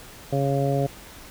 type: harmonic tone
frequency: 138.59 Hz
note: C#3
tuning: in tune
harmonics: 1 / 2 / 3 / 4 / 5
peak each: -23 / -29 / -28 / -27 / -29 dBFS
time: 0.32-0.87 s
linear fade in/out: 10 ms
effects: pink hiss -44 dBFS RMS until 1.3 s